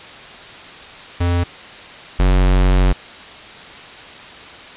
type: tone pair in turn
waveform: square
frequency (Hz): 87.31 / 46.25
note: F2 / F#1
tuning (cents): 0 / 0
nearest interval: major seventh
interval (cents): 1100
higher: first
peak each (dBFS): -15 / -11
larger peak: second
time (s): 1.2-1.44 / 2.19-2.93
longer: second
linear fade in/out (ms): 10
effects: white hiss -36 dBFS RMS until 4.76 s + resampled to 8000 Hz